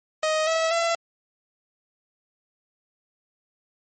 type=tone with pitch steps; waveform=sawtooth; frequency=625 / 649 / 673 Hz; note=D#5 / E5 / E5; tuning=+8 / -27 / +36 cents; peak=-17 dBFS; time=0.23-0.95 s; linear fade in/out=2 ms; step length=240 ms; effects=MP3 32 kbps